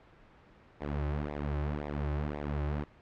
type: tone with flanger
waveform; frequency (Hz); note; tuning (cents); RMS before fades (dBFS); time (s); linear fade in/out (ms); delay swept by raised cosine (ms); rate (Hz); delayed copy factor
sawtooth; 73.42; D2; 0; -34; 0.8-2.85; 20; 0.66 to 4.36; 1.9; -0.85
effects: pink hiss -58 dBFS RMS until 3.01 s + low-pass 2000 Hz 12 dB/octave